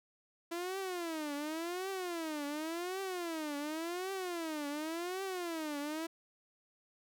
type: tone with vibrato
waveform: sawtooth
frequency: 333.5 Hz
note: E4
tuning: 20 cents sharp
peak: -33 dBFS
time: 0.51-6.07 s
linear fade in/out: 10 ms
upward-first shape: triangle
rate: 0.9 Hz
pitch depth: 280 cents each way
effects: none